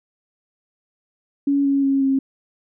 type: tone with pitch steps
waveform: sine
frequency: 281 / 277.1 / 273.3 / 269.6 Hz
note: C#4 / C#4 / C#4 / C#4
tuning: +24 / -1 / -24 / -48 cents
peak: -15 dBFS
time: 1.47-2.19 s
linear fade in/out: 5 ms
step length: 180 ms
effects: none